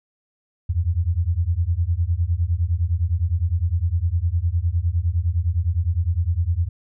sine beating tone pair, 81 / 90.8 Hz, E2 / F#2, -30 / -32 cents, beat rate 9.8 Hz, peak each -21 dBFS, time 0.69-6.69 s, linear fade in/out 10 ms, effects none

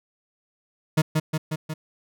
40% pulse tone with echo, 156.2 Hz, D#3, 7 cents sharp, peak -15 dBFS, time 0.97-1.02 s, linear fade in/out 10 ms, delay 180 ms, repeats 4, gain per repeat -3 dB, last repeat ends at 1.74 s, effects none

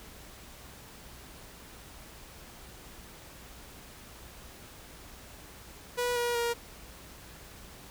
sawtooth tone with pitch steps, 488.1 / 479.7 / 471.5 Hz, B4 / A#4 / A#4, -20 / +50 / +20 cents, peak -24 dBFS, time 5.97-6.54 s, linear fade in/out 20 ms, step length 190 ms, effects added 60 Hz sine -56 dBFS peak until 7.9 s + pink hiss -50 dBFS RMS until 7.9 s

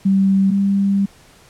sine tone pair in turn, 194 / 197.85 Hz, G3 / G3, -18 / +16 cents, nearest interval unison, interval 34 cents, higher second, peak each -11 / -13 dBFS, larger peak first, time 0.05-0.51 / 0.51-1.06 s, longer second, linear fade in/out 10 ms, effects pink hiss -48 dBFS RMS until 1.49 s + low-pass 11000 Hz 12 dB/octave

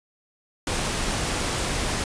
pink noise, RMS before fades -26 dBFS, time 0.67-2.04 s, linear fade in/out 2 ms, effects resampled to 22050 Hz

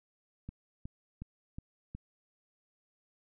click train, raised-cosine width 5 ms, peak -29 dBFS, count 5, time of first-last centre 0.49-1.95 s, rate 2.74 Hz, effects none

